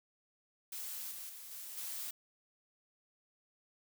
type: noise with level steps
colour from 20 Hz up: blue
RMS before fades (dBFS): -43 / -46 / -50 / -47 / -42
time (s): 0.72-2.11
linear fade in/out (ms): 5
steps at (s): 1.11 / 1.29 / 1.51 / 1.77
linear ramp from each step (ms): 5
effects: none